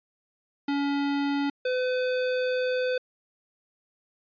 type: tone pair in turn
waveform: square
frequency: 282.9 / 506 Hz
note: C#4 / B4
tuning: +35 / +42 cents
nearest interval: minor seventh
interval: 1007 cents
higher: second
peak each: -25 dBFS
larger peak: neither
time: 0.68-1.5 / 1.65-2.98 s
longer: second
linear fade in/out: 5 ms
effects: resampled to 11025 Hz